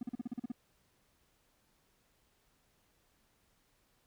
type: tone bursts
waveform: triangle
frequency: 242.7 Hz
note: B3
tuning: 30 cents flat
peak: -32 dBFS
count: 9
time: 0.01-0.519 s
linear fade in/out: 5 ms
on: 21 ms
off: 40 ms
effects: tanh soft clip ceiling -28 dBFS + pink hiss -73 dBFS RMS until 4.06 s